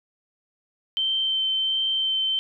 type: tone with vibrato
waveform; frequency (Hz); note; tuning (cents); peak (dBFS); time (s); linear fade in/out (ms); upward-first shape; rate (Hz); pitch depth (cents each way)
sine; 3107; G7; -16; -21; 0.97-2.39; 0; sine; 1.4; 9
effects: none